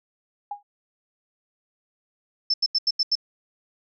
sine tone with exponential decay, 818 Hz, G#5, 26 cents flat, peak -25 dBFS, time 0.51-0.63 s, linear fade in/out 5 ms, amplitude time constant 25 ms
sine tone bursts, 5290 Hz, E8, 5 cents sharp, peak -18 dBFS, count 6, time 2.5-3.154 s, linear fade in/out 5 ms, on 39 ms, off 84 ms
effects none

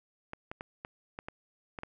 clicks, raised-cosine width 0.5 ms, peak -24 dBFS, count 8, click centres 0.334 / 0.515 / 0.609 / 0.849 / 1.189 / 1.285 / 1.788 / 1.834 s, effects none

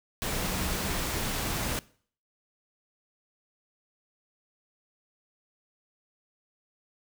sine tone in noise, 185.5 Hz, F#3, 5 cents sharp, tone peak -37 dBFS, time 0.32-0.87 s, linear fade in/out 0 ms, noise pink, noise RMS -31 dBFS, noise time 0.22-1.79 s, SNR -9 dB, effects noise-tail reverb RT60 0.5 s tail -21 dB re dry

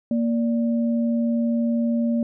sine tone pair together, 233.1 / 582.6 Hz, A#3 / D5, 0 / -14 cents, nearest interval octave + major third, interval 1586 cents, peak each -19 / -30 dBFS, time 0.11-2.23 s, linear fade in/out 2 ms, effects none

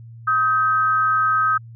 sine tone pair together, 1267 / 1558.3 Hz, D#6 / G6, +31 / -11 cents, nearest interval major third, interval 358 cents, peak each -16 / -22 dBFS, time 0.27-1.58 s, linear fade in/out 10 ms, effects added 115 Hz sine -37 dBFS peak until 1.75 s

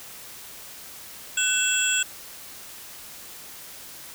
sine tone cluster, 1502 / 2672 / 3339 / 7360 / 7810 Hz, F#6 / E7 / G#7 / A#8 / B8, +26 / +23 / +9 / -23 / -20 cents, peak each -27 dBFS, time 1.37-2.03 s, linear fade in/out 5 ms, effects white hiss -42 dBFS RMS until 4.14 s

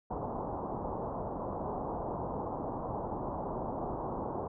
white low-pass noise, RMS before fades -37 dBFS, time 0.1-4.48 s, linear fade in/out 10 ms, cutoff 1000 Hz, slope 48 dB/octave, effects none

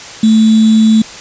sine tone with sample-and-hold, 220 Hz, A3, in tune, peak -4 dBFS, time 0.23-1.02 s, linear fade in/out 5 ms, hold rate 3675 Hz, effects white hiss -29 dBFS RMS until 1.2 s + resampled to 16000 Hz

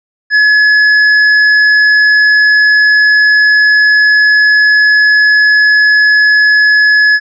sine tone with tanh clipping, 1700 Hz, G#6, 40 cents sharp, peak -6 dBFS, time 0.3-7.2 s, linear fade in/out 50 ms, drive 10 dB, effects resampled to 16000 Hz

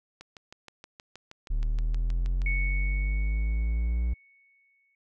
click train, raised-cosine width 0.2 ms, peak -27 dBFS, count 15, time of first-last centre 0.21-2.418 s, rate 6.34 Hz
triangle linear sweep, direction up, 36.59 to 59.8 Hz, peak -22 dBFS, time 1.5-4.14 s, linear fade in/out 10 ms
sine tone with exponential decay, 2217 Hz, C#7, in tune, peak -28 dBFS, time 2.46-4.95 s, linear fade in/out 2 ms, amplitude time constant 540 ms
effects none

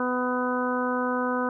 harmonic tone, 250 Hz, B3, 21 cents sharp, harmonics 1 / 2 / 3 / 4 / 5 / 6, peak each -28 / -29 / -36 / -31 / -32 / -33 dBFS, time 0-1.49 s, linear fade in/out 2 ms, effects none

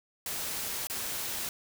white noise with dropouts, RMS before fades -35 dBFS, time 0.26-1.49 s, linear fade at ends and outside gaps 2 ms, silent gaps 0.871-0.898 s, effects none

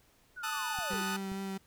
sine linear sweep, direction down, 1514 to 315.2 Hz, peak -40 dBFS, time 0.36-1.03 s, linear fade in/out 20 ms
sawtooth chord, D# diminished, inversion second, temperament equal, 880 / 1244.5 / 1480 Hz, A5 / D#6 / F#6, 0 / 0 / 0 cents, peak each -35 / -35 / -34 dBFS, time 0.43-1.17 s, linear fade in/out 10 ms
clicks, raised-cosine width 5 ms, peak -34 dBFS, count 3, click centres 0.788 / 0.935 / 1.318 s
35% pulse tone with vibrato, 193.9 Hz, G3, 19 cents flat, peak -34 dBFS, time 0.9-1.58 s, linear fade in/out 10 ms, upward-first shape triangle, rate 4.4 Hz, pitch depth 14 cents each way
effects pink hiss -66 dBFS RMS until 1.66 s

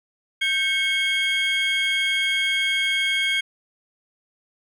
triangle tone cluster, 1568 / 2198 / 3241 Hz, G6 / C#7 / G#7, 0 / -15 / -43 cents, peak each -26 / -21 / -22 dBFS, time 0.41-3.41 s, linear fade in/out 10 ms, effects none

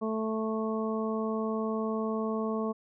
harmonic tone, 220 Hz, A3, in tune, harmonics 1 / 2 / 3 / 4 / 5, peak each -31 / -33 / -38 / -44 / -38 dBFS, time 0.01-2.73 s, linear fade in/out 20 ms, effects none

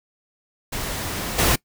pink noise with level steps, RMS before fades -28 / -18 dBFS, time 0.72-1.56 s, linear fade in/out 10 ms, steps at 1.38 s, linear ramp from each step 10 ms, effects noise-tail reverb RT60 0.1 s tail -22 dB re dry

